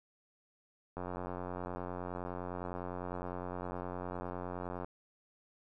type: click train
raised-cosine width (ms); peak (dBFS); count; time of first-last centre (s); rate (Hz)
1; -26; 349; 0.97-4.845; 89.8
effects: none